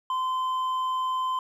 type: tone with hard clipping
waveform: sine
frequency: 1030 Hz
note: C6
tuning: 28 cents flat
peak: -26 dBFS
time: 0.1-1.39 s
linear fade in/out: 2 ms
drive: 4 dB
effects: none